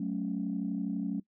sine chord, F# minor, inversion none, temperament equal with one note detuned, 185 / 217.1 / 277.2 Hz, F#3 / A3 / C#4, 0 / -23 / 0 cents, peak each -34 dBFS, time 0-1.2 s, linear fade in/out 5 ms, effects noise-tail reverb RT60 0.1 s tail -21 dB re dry + tanh soft clip ceiling -22 dBFS

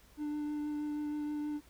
triangle tone with vibrato, 297.5 Hz, D4, 22 cents sharp, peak -32 dBFS, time 0.17-1.61 s, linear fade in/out 50 ms, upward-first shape triangle, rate 6.3 Hz, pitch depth 13 cents each way, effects added 60 Hz sine -64 dBFS peak until 1.69 s + pink hiss -63 dBFS RMS until 1.69 s

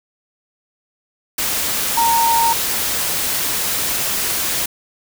sine tone in noise, 923 Hz, A#5, 17 cents flat, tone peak -13 dBFS, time 1.97-2.53 s, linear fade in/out 5 ms, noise white, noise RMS -20 dBFS, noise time 1.38-4.66 s, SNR +4 dB, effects none

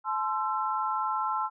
sine tone cluster, 861 / 1041 / 1338 Hz, A5 / C6 / E6, -38 / -9 / +25 cents, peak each -31 dBFS, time 0.04-1.5 s, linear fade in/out 50 ms, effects none

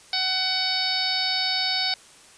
harmonic tone, 750 Hz, F#5, 23 cents sharp, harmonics 1 / 2 / 3 / 4 / 5 / 6 / 7, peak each -32 / -34 / -30 / -35 / -28 / -27 / -29 dBFS, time 0.13-1.94 s, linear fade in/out 2 ms, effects white hiss -50 dBFS RMS until 2.37 s + resampled to 22050 Hz

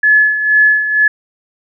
sine tone with tremolo, 1712 Hz, A6, 48 cents flat, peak -5 dBFS, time 0.03-1.08 s, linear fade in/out 5 ms, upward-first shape sine, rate 2.1 Hz, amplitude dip 65%, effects none

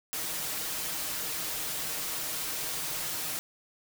white noise with comb filter, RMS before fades -34 dBFS, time 0.13-3.39 s, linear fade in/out 0 ms, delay 6.4 ms, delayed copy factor +0.6, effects none

